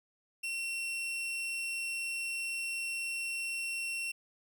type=tone; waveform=40% pulse; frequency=2721 Hz; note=F7; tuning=46 cents flat; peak=-33 dBFS; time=0.43-4.12 s; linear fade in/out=10 ms; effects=none